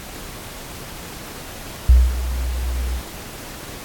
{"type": "tone with ADSR envelope", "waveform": "sine", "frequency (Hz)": 61.8, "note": "B1", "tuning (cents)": 2, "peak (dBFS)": -5, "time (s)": [1.89, 3.02], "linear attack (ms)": 4, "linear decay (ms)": 220, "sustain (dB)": -15, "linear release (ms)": 54, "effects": ["pink hiss -35 dBFS RMS until 3.84 s", "AAC 64 kbps"]}